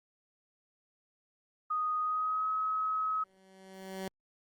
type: tone with pitch glide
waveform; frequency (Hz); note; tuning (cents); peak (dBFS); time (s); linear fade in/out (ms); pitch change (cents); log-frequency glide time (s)
sine; 1243 to 1277.9; D#6 to D#6; -2 to +46; -29; 1.7-3.24; 10; +48; 2.01-2.49
type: tone with exponential growth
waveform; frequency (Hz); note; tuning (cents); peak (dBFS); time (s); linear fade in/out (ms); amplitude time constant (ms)
15% pulse; 190.4; F#3; +50; -29; 3.02-4.08; 0; 230
effects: Opus 32 kbps